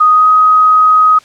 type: tone with pitch glide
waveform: sine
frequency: 1244.5 to 1258.2 Hz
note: D#6 to D#6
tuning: 0 to +19 cents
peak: -4 dBFS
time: 0-1.19 s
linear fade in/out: 10 ms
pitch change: +19 cents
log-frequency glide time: 0.11-0.28 s
effects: white hiss -42 dBFS RMS until 1.24 s + low-pass 6000 Hz 12 dB/octave